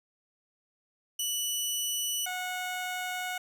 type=tone pair in turn; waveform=15% pulse; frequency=2960 / 731.5 Hz; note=F#7 / F#5; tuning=0 / -20 cents; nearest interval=2 octaves; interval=2420 cents; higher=first; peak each=-22 / -26 dBFS; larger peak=first; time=1.19-2.26 / 2.26-3.38 s; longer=second; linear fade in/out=5 ms; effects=none